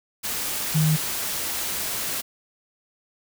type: tone in noise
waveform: sine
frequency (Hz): 155.56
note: D#3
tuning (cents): 0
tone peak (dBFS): -17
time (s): 0.74-0.97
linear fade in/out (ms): 20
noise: white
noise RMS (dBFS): -28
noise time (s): 0.23-2.22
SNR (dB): +8
effects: none